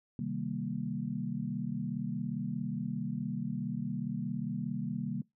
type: chord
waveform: sine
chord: C minor seventh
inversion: none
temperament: equal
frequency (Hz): 130.81 / 155.56 / 196 / 233.1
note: C3 / Eb3 / G3 / Bb3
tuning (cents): 0 / 0 / 0 / 0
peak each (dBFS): -40 / -39 / -38 / -37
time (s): 0.19-5.22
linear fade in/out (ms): 2
effects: noise-tail reverb RT60 0.2 s tail -24 dB re dry